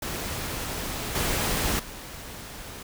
pink noise with level steps, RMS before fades -32 / -26 / -40 dBFS, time 0.02-2.83 s, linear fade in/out 5 ms, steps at 1.15 / 1.79 s, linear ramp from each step 5 ms, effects none

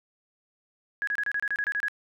sine tone bursts, 1666 Hz, G#6, 5 cents sharp, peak -25 dBFS, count 11, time 1.02-1.883 s, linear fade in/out 0 ms, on 53 ms, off 28 ms, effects none

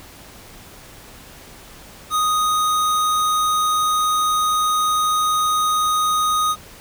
square tone, 1244.5 Hz, D#6, in tune, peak -17 dBFS, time 2.1-6.56 s, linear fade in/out 50 ms, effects pink hiss -42 dBFS RMS until 6.8 s

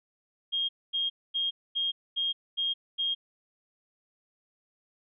sine tone bursts, 3237 Hz, G#7, 45 cents flat, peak -26 dBFS, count 7, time 0.52-3.15 s, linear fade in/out 20 ms, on 170 ms, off 240 ms, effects none

